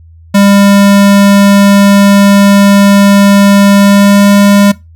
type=tone with pitch glide; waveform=square; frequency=200 to 201.6 Hz; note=G3 to G3; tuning=+35 to +49 cents; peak=-3 dBFS; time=0.34-4.72 s; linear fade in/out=10 ms; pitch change=+14 cents; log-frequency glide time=3.75-4.3 s; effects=noise-tail reverb RT60 0.2 s tail -19 dB re dry + added 82 Hz sine -33 dBFS peak until 4.95 s